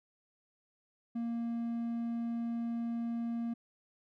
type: tone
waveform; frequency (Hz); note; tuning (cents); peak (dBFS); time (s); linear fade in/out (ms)
triangle; 233.1; A#3; 0; -31; 1.15-3.54; 10
effects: none